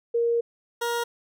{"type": "tone pair in turn", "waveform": ["sine", "20% pulse"], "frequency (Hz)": [468.3, 472.1], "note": ["A#4", "A#4"], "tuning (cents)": [8, 22], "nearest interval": "unison", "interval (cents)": 14, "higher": "second", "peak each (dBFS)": -20, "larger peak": "neither", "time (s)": [[0.14, 0.41], [0.81, 1.04]], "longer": "first", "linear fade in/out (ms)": 10, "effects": []}